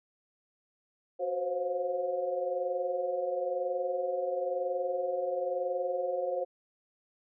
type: tone cluster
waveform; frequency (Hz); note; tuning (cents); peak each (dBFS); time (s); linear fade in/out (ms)
sine; 368.3 / 511 / 532 / 712; F#4 / C5 / C5 / F5; -8 / -41 / +29 / +33; -39 / -37 / -31 / -38; 1.19-6.45; 20
effects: none